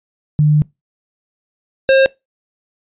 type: tone pair in turn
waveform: sine / square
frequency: 150.1 / 534.9 Hz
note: D3 / C5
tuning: +38 / +38 cents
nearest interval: octave + minor seventh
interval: 2200 cents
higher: second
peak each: -8 dBFS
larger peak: neither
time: 0.39-0.62 / 1.89-2.06 s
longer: first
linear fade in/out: 0 ms
effects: noise-tail reverb RT60 0.2 s tail -23 dB re dry + resampled to 8000 Hz